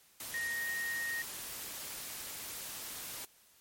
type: tone in noise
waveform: sine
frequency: 1864.7 Hz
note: A#6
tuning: in tune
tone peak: -34 dBFS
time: 0.34-1.22 s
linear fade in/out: 2 ms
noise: white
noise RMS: -43 dBFS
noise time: 0.2-3.25 s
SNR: +6 dB
effects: white hiss -64 dBFS RMS until 3.6 s + MP3 64 kbps